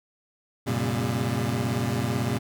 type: tone cluster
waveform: 25% pulse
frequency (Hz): 92.6 / 117.9 / 135.9 / 201.1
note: F#2 / A#2 / C#3 / G3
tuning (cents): +2 / +20 / -34 / +44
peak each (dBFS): -30 / -23 / -27 / -29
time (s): 0.66-2.39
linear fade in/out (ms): 20
effects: none